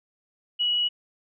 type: tone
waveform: sine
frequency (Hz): 2923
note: F#7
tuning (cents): -22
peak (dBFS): -21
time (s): 0.59-0.89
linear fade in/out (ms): 20
effects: none